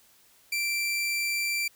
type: tone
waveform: sawtooth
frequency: 2349 Hz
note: D7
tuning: in tune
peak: -23 dBFS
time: 0.52-1.68 s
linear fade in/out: 5 ms
effects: white hiss -60 dBFS RMS until 1.75 s